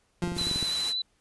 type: tone with exponential decay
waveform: 30% pulse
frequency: 174.61 Hz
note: F3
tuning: in tune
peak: -24 dBFS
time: 0.22-0.91 s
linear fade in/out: 2 ms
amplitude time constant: 150 ms
type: clicks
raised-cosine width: 3 ms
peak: -21 dBFS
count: 9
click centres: 0.238 / 0.275 / 0.32 / 0.367 / 0.414 / 0.47 / 0.513 / 0.56 / 0.627 s
type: noise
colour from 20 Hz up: white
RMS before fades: -35 dBFS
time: 0.34-0.94 s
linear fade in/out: 50 ms
type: tone with vibrato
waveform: sine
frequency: 3989 Hz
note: B7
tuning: 17 cents sharp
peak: -27 dBFS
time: 0.38-1.02 s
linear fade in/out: 5 ms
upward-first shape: sine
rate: 12 Hz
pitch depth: 24 cents each way
effects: pink hiss -69 dBFS RMS until 1.2 s + resampled to 24000 Hz